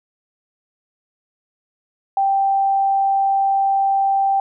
sine tone, 784 Hz, G5, in tune, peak -14 dBFS, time 2.17-4.4 s, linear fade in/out 2 ms, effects none

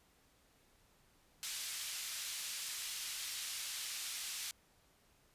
pink band-pass noise, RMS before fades -43 dBFS, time 1.43-4.51 s, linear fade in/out 0 ms, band 3000 to 12000 Hz, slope 12 dB/octave, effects pink hiss -70 dBFS RMS until 5.34 s + resampled to 32000 Hz

